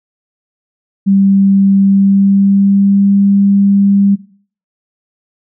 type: tone with pitch glide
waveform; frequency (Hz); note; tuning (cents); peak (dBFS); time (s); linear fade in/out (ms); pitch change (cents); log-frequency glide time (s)
sine; 196 to 198.97; G3 to G3; 0 to +26; -6; 1.06-4.16; 20; +26; 1.8-3.17
effects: noise-tail reverb RT60 0.5 s tail -19 dB re dry